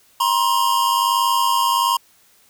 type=tone pair together; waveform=square; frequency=954 / 1055.2 Hz; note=A#5 / C6; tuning=+40 / +14 cents; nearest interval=major second; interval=174 cents; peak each=-19 dBFS; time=0.2-1.97 s; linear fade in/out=5 ms; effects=white hiss -55 dBFS RMS until 2.49 s